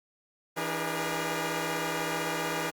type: tone cluster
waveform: 10% pulse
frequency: 164.6 / 297.4 / 408 / 478 Hz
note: E3 / D4 / G#4 / A#4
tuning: -2 / +22 / -31 / +43 cents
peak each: -27 dBFS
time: 0.56-2.71 s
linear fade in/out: 20 ms
effects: Opus 48 kbps